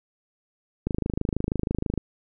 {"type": "click train", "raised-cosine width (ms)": 3, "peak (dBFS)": -12, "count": 30, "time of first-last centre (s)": [0.87, 1.977], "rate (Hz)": 26.2, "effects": []}